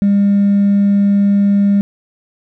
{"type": "tone with hard clipping", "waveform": "triangle", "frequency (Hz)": 200.9, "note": "G3", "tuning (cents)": 43, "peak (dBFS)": -8, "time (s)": [0.02, 1.81], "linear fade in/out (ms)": 0, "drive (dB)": 2, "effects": []}